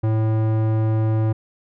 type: tone with low-pass filter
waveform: square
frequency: 110 Hz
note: A2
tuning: in tune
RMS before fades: -19 dBFS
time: 0.03-1.33 s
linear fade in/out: 10 ms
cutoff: 880 Hz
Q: 0.56
effects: none